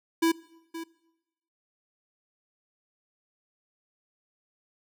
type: tone with echo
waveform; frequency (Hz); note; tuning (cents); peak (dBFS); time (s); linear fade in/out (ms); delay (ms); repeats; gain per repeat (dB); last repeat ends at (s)
square; 329.6; E4; 0; -21; 0.22-0.32; 10; 520; 1; -14; 0.84
effects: noise-tail reverb RT60 1.0 s tail -22 dB re dry